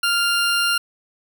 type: tone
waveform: 20% pulse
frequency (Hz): 1396.9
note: F6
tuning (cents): 0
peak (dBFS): -12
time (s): 0.03-0.78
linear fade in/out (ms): 5
effects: none